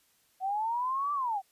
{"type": "linear two-way sweep", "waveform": "sine", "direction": "up then down", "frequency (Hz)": [740, 1177, 740], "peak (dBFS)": -28, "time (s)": [0.4, 1.42], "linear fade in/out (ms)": 50, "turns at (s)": 1.13, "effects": ["white hiss -68 dBFS RMS until 1.51 s", "resampled to 32000 Hz"]}